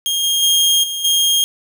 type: tone with level steps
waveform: sawtooth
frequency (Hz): 3234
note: G#7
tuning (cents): -47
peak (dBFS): -13 / -11 / -8 / -18 / -9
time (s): 0.06-1.44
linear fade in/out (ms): 0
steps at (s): 0.23 / 0.42 / 0.83 / 1.04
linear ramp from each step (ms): 10
effects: none